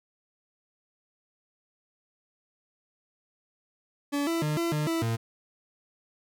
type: tone with pitch steps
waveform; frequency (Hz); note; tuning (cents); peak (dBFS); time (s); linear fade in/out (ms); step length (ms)
40% pulse; 286 / 332.7 / 151.3 / 337.5 / 150.9 / 329.6 / 114.1; D4 / E4 / D#3 / E4 / D3 / E4 / A#2; -46 / +16 / -48 / +41 / +47 / 0 / -37; -25; 4.12-5.17; 20; 150
effects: none